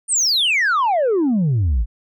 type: exponential sweep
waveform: sine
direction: down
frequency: 9210 to 48.4 Hz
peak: -12 dBFS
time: 0.08-1.86 s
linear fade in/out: 50 ms
effects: tanh soft clip ceiling -13 dBFS